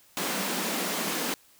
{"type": "high-pass noise", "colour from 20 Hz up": "pink", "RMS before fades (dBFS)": -30, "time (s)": [0.17, 1.34], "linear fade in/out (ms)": 0, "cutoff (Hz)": 170, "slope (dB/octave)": 96, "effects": ["white hiss -59 dBFS RMS until 1.59 s"]}